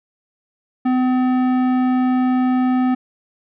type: tone with tanh clipping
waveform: sine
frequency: 254.3 Hz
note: C4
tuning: 49 cents flat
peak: -16 dBFS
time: 0.85-2.95 s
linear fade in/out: 10 ms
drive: 14 dB
effects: none